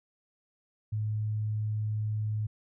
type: tone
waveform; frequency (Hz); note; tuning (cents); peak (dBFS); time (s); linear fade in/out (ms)
sine; 107.2; A2; -45; -28; 0.92-2.47; 10
effects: none